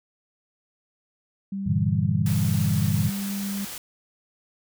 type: tone with pitch glide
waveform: sine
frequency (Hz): 196 to 199.2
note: G3 to G3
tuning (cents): 0 to +28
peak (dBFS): -27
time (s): 1.52-3.65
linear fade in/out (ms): 5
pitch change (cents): +28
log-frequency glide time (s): 1.7-3.32
type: chord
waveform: sine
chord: E half-diminished seventh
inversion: first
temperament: equal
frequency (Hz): 98 / 116.54 / 146.83 / 164.81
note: G2 / Bb2 / D3 / E3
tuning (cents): 0 / 0 / 0 / 0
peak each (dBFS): -26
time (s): 1.66-3.1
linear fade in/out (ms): 10
type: noise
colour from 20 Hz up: white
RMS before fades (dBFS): -36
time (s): 2.26-3.78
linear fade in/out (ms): 2
effects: none